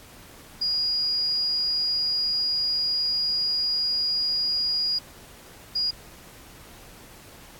sine tone bursts at uneven times, 4874 Hz, D#8, 37 cents flat, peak -22 dBFS, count 2, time 0.61-4.99 / 5.75-5.91 s, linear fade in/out 10 ms, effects pink hiss -48 dBFS RMS until 7.59 s + AAC 64 kbps

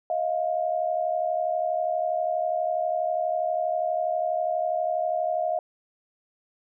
sine tone pair together, 633.7 / 706 Hz, D#5 / F5, +32 / +19 cents, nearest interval major second, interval 187 cents, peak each -26 dBFS, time 0.1-5.59 s, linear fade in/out 2 ms, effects none

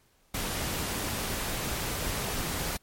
pink noise, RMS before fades -32 dBFS, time 0.34-2.77 s, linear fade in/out 5 ms, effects pink hiss -66 dBFS RMS until 2.82 s + MP3 64 kbps

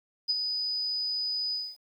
sine tone with ADSR envelope, 4978 Hz, D#8, in tune, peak -22 dBFS, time 0.28-1.77 s, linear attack 20 ms, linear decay 34 ms, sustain -6 dB, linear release 240 ms, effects 10-bit

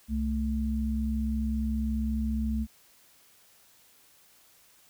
sine tone pair together, 65.41 / 220 Hz, C2 / A3, 0 / 0 cents, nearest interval octave + major sixth, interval 2100 cents, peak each -29 / -29 dBFS, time 0.08-2.67 s, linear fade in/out 50 ms, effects white hiss -60 dBFS RMS until 4.89 s

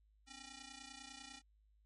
5% pulse ring-modulated tone, 538 Hz, C5, 48 cents sharp, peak -37 dBFS, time 0.26-1.42 s, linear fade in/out 50 ms, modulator 1330 Hz, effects added 52 Hz sine -68 dBFS peak until 1.85 s + MP3 48 kbps

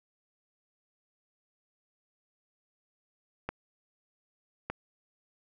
clicks, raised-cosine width 0.5 ms, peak -18 dBFS, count 2, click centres 3.49 / 4.7 s, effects none

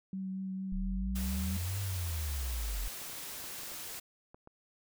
sine tone with vibrato, 190 Hz, F#3, 46 cents sharp, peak -35 dBFS, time 0.13-1.57 s, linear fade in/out 2 ms, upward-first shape triangle, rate 4.4 Hz, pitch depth 14 cents each way
sine linear two-way sweep, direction up then down, 32.7 to 99.6 to 41.27 Hz, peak -33 dBFS, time 0.72-2.88 s, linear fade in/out 0 ms, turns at 1.8 s
white noise, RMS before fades -43 dBFS, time 1.15-4 s, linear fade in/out 10 ms
clicks, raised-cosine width 1 ms, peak -38 dBFS, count 9, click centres 3.016 / 3.098 / 3.131 / 3.441 / 3.598 / 3.633 / 3.717 / 4.345 / 4.474 s
effects none

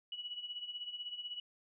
sine tone with tremolo, 2935 Hz, F#7, 15 cents flat, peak -38 dBFS, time 0.12-1.4 s, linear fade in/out 2 ms, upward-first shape sine, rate 16 Hz, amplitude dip 70%, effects none

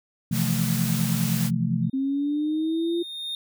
sine chord, F major seventh, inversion second, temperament equal with one note detuned, 129.09 / 164.81 / 174.61 / 220 Hz, C3 / E3 / F3 / A3, -23 / 0 / 0 / 0 cents, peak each -27 dBFS, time 0.31-1.9 s, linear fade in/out 5 ms
white high-pass noise, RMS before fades -32 dBFS, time 0.31-1.51 s, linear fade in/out 50 ms, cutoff 360 Hz, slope 48 dB/octave
triangle tone with exponential growth, 3672 Hz, A#7, 27 cents flat, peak -26 dBFS, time 1.83-3.35 s, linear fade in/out 1 ms, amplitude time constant 330 ms
sine linear sweep, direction up, 263.6 to 346.8 Hz, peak -22 dBFS, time 1.93-3.03 s, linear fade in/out 10 ms
effects none

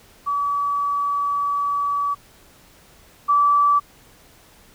sine tone pair in turn, 1144 / 1156.6 Hz, D6 / D6, -46 / -27 cents, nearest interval unison, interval 19 cents, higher second, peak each -19 / -13 dBFS, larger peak second, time 0.26-2.15 / 3.28-3.8 s, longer first, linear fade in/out 20 ms, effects pink hiss -51 dBFS RMS until 4.74 s

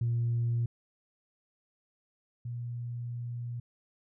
sine tone pair in turn, 117.9 / 119.89 Hz, A#2 / A#2, +20 / +49 cents, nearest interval unison, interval 29 cents, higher second, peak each -25 / -34 dBFS, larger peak first, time 0.01-0.66 / 2.45-3.6 s, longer second, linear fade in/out 5 ms, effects tanh soft clip ceiling -23 dBFS

